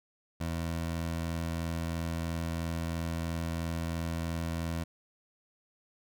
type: tone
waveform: 20% pulse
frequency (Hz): 83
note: E2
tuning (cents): +12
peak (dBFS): -27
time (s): 0.4-4.84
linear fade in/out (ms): 10
effects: none